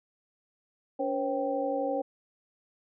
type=tone cluster; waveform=sine; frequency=283.6 / 489.1 / 541 / 782 Hz; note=C#4 / B4 / C#5 / G5; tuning=+40 / -17 / -42 / -4 cents; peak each=-34 / -35 / -30 / -34 dBFS; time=0.99-2.02 s; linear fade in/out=10 ms; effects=none